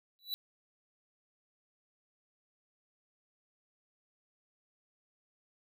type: tone with exponential growth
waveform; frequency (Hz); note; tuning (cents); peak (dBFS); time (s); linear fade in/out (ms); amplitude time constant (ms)
square; 3951; B7; 0; -31; 0.19-0.34; 0; 31
effects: none